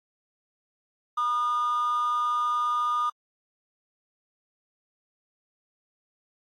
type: tone pair together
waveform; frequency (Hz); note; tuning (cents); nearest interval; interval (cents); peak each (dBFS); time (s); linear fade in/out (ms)
triangle; 966.7 / 1219; B5 / D#6; -37 / -36; major third; 401; -30 / -20; 1.17-3.1; 10
effects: tanh soft clip ceiling -20 dBFS + AAC 48 kbps